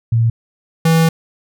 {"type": "tone pair in turn", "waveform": ["sine", "square"], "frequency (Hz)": [115, 163.25], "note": ["A#2", "E3"], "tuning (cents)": [-23, -17], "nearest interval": "tritone", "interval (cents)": 606, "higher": "second", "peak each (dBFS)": -10, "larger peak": "neither", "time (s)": [[0.12, 0.3], [0.85, 1.09]], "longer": "second", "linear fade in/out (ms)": 5, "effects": []}